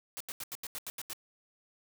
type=noise bursts; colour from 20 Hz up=white; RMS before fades=-40 dBFS; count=9; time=0.17-1.132 s; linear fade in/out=0 ms; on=34 ms; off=82 ms; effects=none